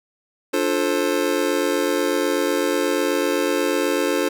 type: chord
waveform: square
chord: D minor seventh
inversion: none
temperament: just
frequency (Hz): 293.7 / 352.4 / 440.5 / 528.6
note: D4 / F4 / A4 / C5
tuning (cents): 0 / +16 / +2 / +18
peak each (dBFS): -25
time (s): 0.53-4.29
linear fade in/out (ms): 10
effects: none